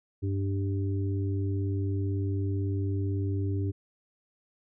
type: harmonic tone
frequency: 98 Hz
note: G2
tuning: in tune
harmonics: 1 / 3 / 4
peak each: -27 / -35 / -38 dBFS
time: 0.22-3.72 s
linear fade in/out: 20 ms
effects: none